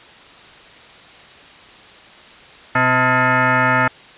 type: tone with frequency modulation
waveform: sine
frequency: 256.1 Hz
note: C4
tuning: 37 cents flat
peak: -12 dBFS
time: 2.75-3.88 s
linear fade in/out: 5 ms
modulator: 382 Hz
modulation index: 4.7
effects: white hiss -42 dBFS RMS until 4.17 s + resampled to 8000 Hz